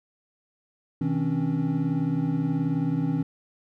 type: tone cluster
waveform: triangle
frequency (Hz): 128.3 / 160.2 / 265.8 / 284.5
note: C3 / E3 / C4 / C#4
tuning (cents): -34 / -49 / +27 / +45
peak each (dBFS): -31 / -24 / -26 / -28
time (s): 1.01-3.23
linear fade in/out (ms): 5
effects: none